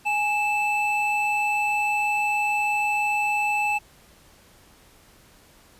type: tone pair together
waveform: triangle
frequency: 830.6 / 2637 Hz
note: G#5 / E7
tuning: 0 / 0 cents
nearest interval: octave + minor sixth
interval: 2000 cents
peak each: -22 dBFS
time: 0.05-3.79 s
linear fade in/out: 20 ms
effects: pink hiss -54 dBFS RMS until 5.79 s + resampled to 32000 Hz